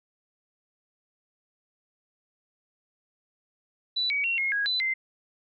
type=tone with pitch steps; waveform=sine; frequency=3966 / 2264 / 2737 / 2154 / 1648 / 4003 / 2079 Hz; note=B7 / C#7 / F7 / C7 / G#6 / B7 / C7; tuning=+7 / +36 / -36 / +50 / -14 / +23 / -12 cents; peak=-24 dBFS; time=3.96-4.94 s; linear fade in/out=10 ms; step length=140 ms; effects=none